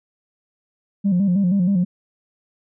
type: tone with vibrato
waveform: sine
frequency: 188.3 Hz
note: F#3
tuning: 31 cents sharp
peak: -13 dBFS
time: 1.04-1.85 s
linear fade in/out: 20 ms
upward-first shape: square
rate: 6.3 Hz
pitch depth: 99 cents each way
effects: tanh soft clip ceiling -12 dBFS